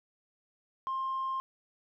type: tone with tanh clipping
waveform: triangle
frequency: 1059 Hz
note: C6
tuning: 21 cents sharp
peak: -31 dBFS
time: 0.87-1.4 s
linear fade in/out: 0 ms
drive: 5 dB
effects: none